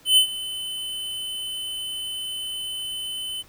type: tone with ADSR envelope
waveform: square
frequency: 3036 Hz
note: F#7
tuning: 44 cents sharp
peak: -12 dBFS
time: 0.05-3.43 s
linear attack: 120 ms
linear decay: 94 ms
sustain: -17 dB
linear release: 26 ms
effects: pink hiss -53 dBFS RMS until 3.48 s